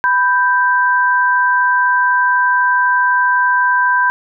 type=tone pair together; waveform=sine; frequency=992.4 / 1568 Hz; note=B5 / G6; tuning=+8 / 0 cents; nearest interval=minor sixth; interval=792 cents; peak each=-13 dBFS; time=0.04-4.1 s; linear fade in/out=0 ms; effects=none